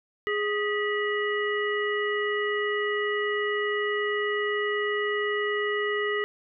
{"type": "harmonic tone with a mistuned harmonic", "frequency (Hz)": 415.3, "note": "G#4", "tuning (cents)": 0, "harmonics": [1, 3, 5, 7], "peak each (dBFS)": [-27, -33, -29, -38], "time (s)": [0.27, 6.24], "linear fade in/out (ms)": 0, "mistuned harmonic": 5, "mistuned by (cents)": -110, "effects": []}